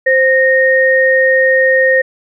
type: tone pair together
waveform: sine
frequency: 523.3 / 1853 Hz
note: C5 / A#6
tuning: 0 / -11 cents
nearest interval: octave + minor seventh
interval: 2189 cents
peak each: -10 dBFS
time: 0.06-2.02 s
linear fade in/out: 10 ms
effects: none